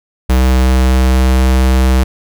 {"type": "tone", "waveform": "square", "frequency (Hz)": 64.3, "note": "C2", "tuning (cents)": -30, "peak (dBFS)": -8, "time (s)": [0.29, 2.04], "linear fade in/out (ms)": 10, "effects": []}